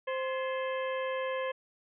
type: harmonic tone with a mistuned harmonic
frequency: 523.3 Hz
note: C5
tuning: in tune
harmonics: 1 / 2 / 3 / 4 / 5 / 6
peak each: -32 / -38 / -42 / -44 / -46 / -48 dBFS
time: 0.07-1.52 s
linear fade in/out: 10 ms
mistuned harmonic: 3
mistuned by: +140 cents
effects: none